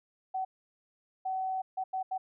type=tone bursts at uneven times; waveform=sine; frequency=756 Hz; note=F#5; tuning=37 cents sharp; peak=-30 dBFS; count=5; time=0.34-0.45 / 1.25-1.62 / 1.77-1.84 / 1.93-2.03 / 2.11-2.18 s; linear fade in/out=10 ms; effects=none